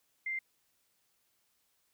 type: tone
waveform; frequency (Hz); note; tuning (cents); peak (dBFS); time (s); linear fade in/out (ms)
sine; 2092; C7; -1; -33; 0.26-0.39; 5
effects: white hiss -75 dBFS RMS until 1.93 s